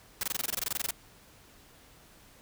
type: noise bursts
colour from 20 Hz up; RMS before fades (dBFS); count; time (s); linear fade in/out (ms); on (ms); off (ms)
white; -31; 16; 0.21-0.908; 2; 23; 22
effects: pink hiss -57 dBFS RMS until 2.41 s